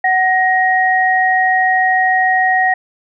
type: tone pair together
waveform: sine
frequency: 746.7 / 1880 Hz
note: F#5 / A#6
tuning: +16 / +14 cents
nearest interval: octave + major third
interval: 1598 cents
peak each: -13 dBFS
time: 0.04-2.74 s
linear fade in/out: 5 ms
effects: none